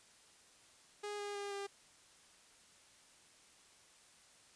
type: tone with pitch steps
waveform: sawtooth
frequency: 413.4 / 408.7 / 404 / 399.3 Hz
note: G#4 / G#4 / G#4 / G4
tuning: -8 / -28 / -48 / +32 cents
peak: -37 dBFS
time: 1.03-1.67 s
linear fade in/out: 10 ms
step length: 160 ms
effects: white hiss -64 dBFS RMS until 4.55 s + resampled to 22050 Hz